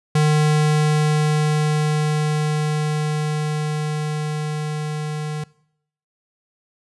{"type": "tone with level ramp", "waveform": "square", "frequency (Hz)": 151.8, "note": "D#3", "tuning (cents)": -42, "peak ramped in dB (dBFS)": [-14, -25], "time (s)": [0.15, 5.44], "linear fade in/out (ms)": 5, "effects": ["noise-tail reverb RT60 0.7 s tail -22 dB re dry", "resampled to 24000 Hz"]}